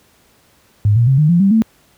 sine tone with pitch steps, 103.83 / 117.9 / 133.88 / 152.02 / 172.61 / 196 / 222.6 Hz, G#2 / A#2 / C3 / D#3 / F3 / G3 / A3, 0 / +20 / +40 / -40 / -20 / 0 / +20 cents, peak -8 dBFS, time 0.85-1.62 s, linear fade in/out 0 ms, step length 110 ms, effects pink hiss -53 dBFS RMS until 1.97 s + high-pass 60 Hz 12 dB/octave

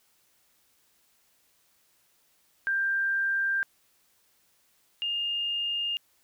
sine tone pair in turn, 1585 / 2824 Hz, G6 / F7, +19 / +19 cents, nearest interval minor seventh, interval 1000 cents, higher second, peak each -24 / -27 dBFS, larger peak first, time 2.67-3.63 / 5.02-5.97 s, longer first, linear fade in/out 0 ms, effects white hiss -67 dBFS RMS until 6.23 s

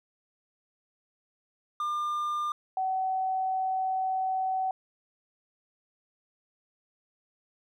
triangle / sine tone pair in turn, 1200 / 756 Hz, D6 / F#5, +37 / +37 cents, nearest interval minor sixth, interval 800 cents, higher first, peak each -26 dBFS, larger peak neither, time 1.8-2.52 / 2.77-4.71 s, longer second, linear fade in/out 2 ms, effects none

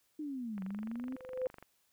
sine linear two-way sweep, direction down then up, 311.1 to 185.9 to 265.4 Hz, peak -37 dBFS, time 0.19-1.16 s, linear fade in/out 5 ms, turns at 0.63 s
click train, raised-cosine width 0.5 ms, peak -35 dBFS, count 26, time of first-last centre 0.58-1.626 s, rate 23.9 Hz
sine tone with exponential growth, 512 Hz, C5, 38 cents flat, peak -29 dBFS, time 0.96-1.47 s, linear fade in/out 1 ms, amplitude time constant 110 ms
effects white hiss -74 dBFS RMS until 1.92 s

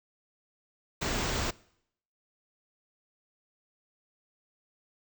pink band-stop noise, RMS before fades -31 dBFS, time 1.01-1.51 s, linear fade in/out 10 ms, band 8000 to 16000 Hz, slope 96 dB/octave, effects noise-tail reverb RT60 0.7 s tail -22 dB re dry

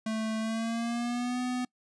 square tone with pitch glide, 220 to 249.8 Hz, A3 to B3, 0 to +20 cents, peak -30 dBFS, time 0.06-1.65 s, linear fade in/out 5 ms, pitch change +220 cents, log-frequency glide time 0.39-1.4 s, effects noise-tail reverb RT60 0.1 s tail -25 dB re dry + resampled to 22050 Hz

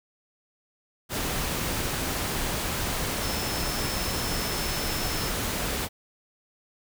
sine tone in noise, 5274 Hz, E8, in tune, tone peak -36 dBFS, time 3.2-5.32 s, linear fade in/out 50 ms, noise pink, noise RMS -29 dBFS, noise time 1.09-5.89 s, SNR -10 dB, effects none

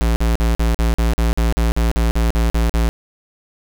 square tone bursts, 57 Hz, A#1, 38 cents flat, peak -14 dBFS, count 15, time 0.01-2.89 s, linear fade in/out 0 ms, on 150 ms, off 45 ms, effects none

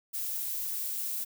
violet noise, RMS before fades -34 dBFS, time 0.13-1.25 s, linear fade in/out 20 ms, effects none

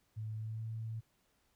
sine tone with pitch glide, 108.9 to 111.9 Hz, A2 to A2, -17 to +30 cents, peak -38 dBFS, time 0.16-1.01 s, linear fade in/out 20 ms, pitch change +47 cents, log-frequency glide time 0.34-0.67 s, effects pink hiss -75 dBFS RMS until 1.55 s

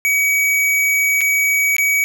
square tone with dropouts, 2267 Hz, C#7, 38 cents sharp, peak -14 dBFS, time 0.05-2.04 s, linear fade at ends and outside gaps 0 ms, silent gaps 1.208-1.214 / 1.766-1.783 s, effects none

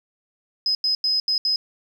sine tone bursts at uneven times, 5060 Hz, D#8, 28 cents sharp, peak -18 dBFS, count 5, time 0.66-0.75 / 0.84-0.95 / 1.04-1.2 / 1.28-1.38 / 1.45-1.56 s, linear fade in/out 2 ms, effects 8-bit

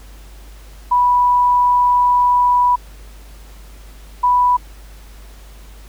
sine tone pair in turn, 983 / 986.9 Hz, B5 / B5, -8 / -2 cents, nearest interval unison, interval 6 cents, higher second, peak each -10 dBFS, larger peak neither, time 0.91-2.76 / 4.23-4.57 s, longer first, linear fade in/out 10 ms, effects added 50 Hz sine -36 dBFS peak until 5.88 s + pink hiss -46 dBFS RMS until 5.88 s

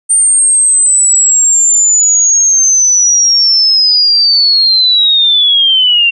sine linear sweep, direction down, 8870 to 2737 Hz, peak -5 dBFS, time 0.09-6.11 s, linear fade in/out 20 ms, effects none

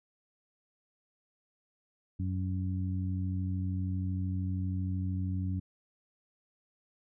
harmonic tone, 92.9 Hz, F#2, 7 cents sharp, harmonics 1 / 2 / 3, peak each -31 / -37 / -41 dBFS, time 2.19-5.6 s, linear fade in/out 10 ms, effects none

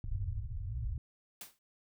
white low-pass noise, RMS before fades -37 dBFS, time 0.04-0.98 s, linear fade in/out 2 ms, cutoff 120 Hz, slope 96 dB/octave
white noise with exponential decay, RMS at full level -42 dBFS, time 1.41-1.59 s, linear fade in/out 2 ms, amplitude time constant 37 ms
effects none

